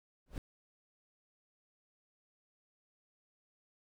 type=noise with exponential growth; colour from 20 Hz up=brown; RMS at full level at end=-35 dBFS; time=0.26-0.38 s; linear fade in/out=2 ms; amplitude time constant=24 ms; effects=none